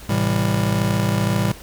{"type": "chord", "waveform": "square", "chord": "A minor seventh", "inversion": "none", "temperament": "just", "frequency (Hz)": [110, 132, 165, 198], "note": ["A2", "C3", "E3", "G3"], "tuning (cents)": [0, 16, 2, 18], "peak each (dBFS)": [-22, -26, -26, -23], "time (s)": [0.09, 1.52], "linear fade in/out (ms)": 5, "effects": ["added 57 Hz sine -41 dBFS peak until 1.62 s", "pink hiss -41 dBFS RMS until 1.62 s"]}